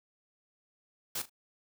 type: noise with echo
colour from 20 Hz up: white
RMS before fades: -35 dBFS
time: 1.15-1.22 s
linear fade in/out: 5 ms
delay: 38 ms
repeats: 2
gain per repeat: -14 dB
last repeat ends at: 1.296 s
effects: none